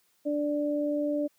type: tone pair together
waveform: sine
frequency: 293.7 / 587.4 Hz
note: D4 / D5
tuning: 0 / 0 cents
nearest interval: octave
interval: 1200 cents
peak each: -28 / -29 dBFS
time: 0.25-1.28 s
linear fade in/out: 20 ms
effects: white hiss -69 dBFS RMS until 1.38 s + high-pass 80 Hz 12 dB/octave